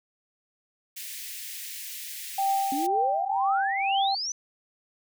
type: high-pass noise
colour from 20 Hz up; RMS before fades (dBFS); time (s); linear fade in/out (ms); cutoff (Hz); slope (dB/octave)
white; -38; 0.96-2.87; 10; 1800; 48
type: tone with tremolo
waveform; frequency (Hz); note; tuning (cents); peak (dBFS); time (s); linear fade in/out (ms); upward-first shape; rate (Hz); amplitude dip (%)
sine; 784; G5; 0; -21; 2.38-4.15; 5; triangle; 2; 55
type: exponential sweep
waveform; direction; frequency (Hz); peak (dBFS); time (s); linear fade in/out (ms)
sine; up; 265.8 to 6130; -28; 2.72-4.32; 2
effects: none